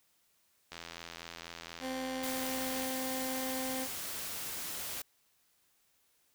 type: click train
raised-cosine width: 0.2 ms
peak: -26 dBFS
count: 180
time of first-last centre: 0.72-2.846 s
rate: 84.2 Hz
type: tone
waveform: 20% pulse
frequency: 260.5 Hz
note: C4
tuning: 7 cents flat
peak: -31 dBFS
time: 1.8-3.88 s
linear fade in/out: 50 ms
type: noise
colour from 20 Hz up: white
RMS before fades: -40 dBFS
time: 2.23-5.02 s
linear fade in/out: 5 ms
effects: white hiss -72 dBFS RMS until 6.34 s